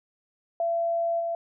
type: tone with level steps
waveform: sine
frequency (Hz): 675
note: E5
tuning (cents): +41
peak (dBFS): -23 / -26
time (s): 0.6-1.35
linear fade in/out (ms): 2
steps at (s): 1.19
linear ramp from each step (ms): 20
effects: none